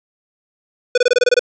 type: tone bursts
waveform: square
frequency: 493.9 Hz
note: B4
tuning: in tune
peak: -10 dBFS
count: 9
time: 0.95-1.394 s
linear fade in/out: 5 ms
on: 28 ms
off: 24 ms
effects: resampled to 16000 Hz + 8-bit